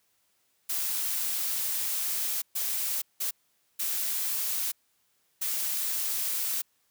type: noise bursts at uneven times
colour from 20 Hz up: blue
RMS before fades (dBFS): -30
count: 5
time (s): 0.69-2.42 / 2.55-3.02 / 3.2-3.31 / 3.79-4.72 / 5.41-6.62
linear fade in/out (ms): 10
effects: white hiss -71 dBFS RMS until 6.9 s + high-pass 60 Hz 12 dB/octave